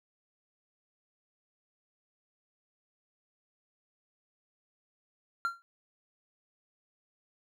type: tone with exponential decay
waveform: triangle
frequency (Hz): 1378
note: F6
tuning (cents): -24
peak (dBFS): -23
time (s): 5.45-5.62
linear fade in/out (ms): 0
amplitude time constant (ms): 36
effects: none